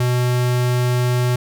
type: tone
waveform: square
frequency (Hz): 123.8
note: B2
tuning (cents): +5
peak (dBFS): -16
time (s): 0-1.36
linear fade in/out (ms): 5
effects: none